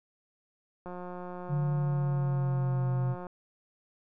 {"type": "click train", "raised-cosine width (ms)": 1, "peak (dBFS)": -28, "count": 432, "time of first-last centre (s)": [0.86, 3.268], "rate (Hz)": 179}
{"type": "tone with pitch glide", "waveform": "sine", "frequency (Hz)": [146.83, 129.31], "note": ["D3", "C3"], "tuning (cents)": [0, -20], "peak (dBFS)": -26, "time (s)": [1.48, 3.16], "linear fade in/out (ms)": 50, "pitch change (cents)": -220, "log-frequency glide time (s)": [1.75, 2.9]}
{"effects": []}